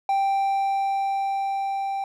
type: tone with level ramp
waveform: triangle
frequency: 785 Hz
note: G5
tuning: 2 cents sharp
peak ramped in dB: -17 to -23 dBFS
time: 0.09-2.04 s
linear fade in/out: 2 ms
effects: none